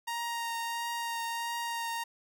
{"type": "tone with vibrato", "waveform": "sawtooth", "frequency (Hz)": 932.3, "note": "A#5", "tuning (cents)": 0, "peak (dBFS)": -29, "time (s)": [0.07, 2.04], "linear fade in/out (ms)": 10, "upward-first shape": "triangle", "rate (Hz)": 1.5, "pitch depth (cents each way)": 15, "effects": []}